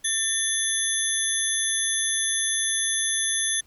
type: tone cluster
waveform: sine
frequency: 1799 / 3463 / 6240 / 10950 Hz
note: A6 / A7 / G8 / F9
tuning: +38 / -28 / -9 / -35 cents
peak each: -30 / -28 / -28 / -26 dBFS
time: 0.04-3.61 s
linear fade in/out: 10 ms
effects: pink hiss -60 dBFS RMS until 3.66 s